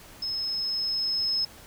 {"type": "tone with level ramp", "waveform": "sine", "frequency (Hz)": 5180, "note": "E8", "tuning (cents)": -31, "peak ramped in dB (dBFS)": [-28, -23], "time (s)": [0.22, 1.45], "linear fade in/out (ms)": 5, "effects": ["pink hiss -49 dBFS RMS until 1.66 s"]}